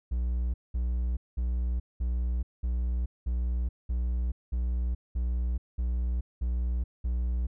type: tone bursts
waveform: triangle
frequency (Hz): 60.6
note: B1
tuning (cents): -32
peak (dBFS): -24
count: 12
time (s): 0.11-7.47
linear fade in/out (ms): 10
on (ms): 430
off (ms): 200
effects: none